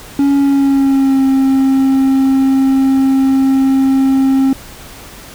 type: tone with pitch glide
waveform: triangle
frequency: 279.7 to 267.7 Hz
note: C#4 to C4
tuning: +16 to +40 cents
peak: -6 dBFS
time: 0.19-4.53 s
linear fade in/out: 2 ms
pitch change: -76 cents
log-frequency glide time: 0.37-1.22 s
effects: pink hiss -34 dBFS RMS until 5.34 s